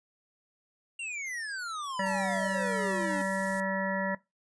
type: exponential sweep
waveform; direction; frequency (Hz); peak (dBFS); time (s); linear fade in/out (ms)
square; down; 2810 to 277.2; -35; 0.99-3.22; 5
type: harmonic tone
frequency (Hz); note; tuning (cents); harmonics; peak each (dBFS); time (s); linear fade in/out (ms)
192.8; G3; -28; 1 / 3 / 5 / 7 / 9 / 10; -34 / -33 / -35 / -43 / -36 / -37; 1.99-4.15; 5
type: band-stop noise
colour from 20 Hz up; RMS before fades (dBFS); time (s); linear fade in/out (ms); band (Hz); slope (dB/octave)
white; -42; 2.06-3.6; 0; 390 to 7200; 12
effects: noise-tail reverb RT60 0.2 s tail -19 dB re dry + resampled to 22050 Hz